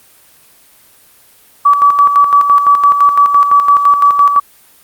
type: tone with tremolo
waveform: sine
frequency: 1147 Hz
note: D6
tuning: 41 cents flat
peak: -3 dBFS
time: 1.65-4.4 s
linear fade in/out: 10 ms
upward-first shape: square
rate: 5.9 Hz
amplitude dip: 55%
effects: white hiss -45 dBFS RMS until 4.83 s + Opus 32 kbps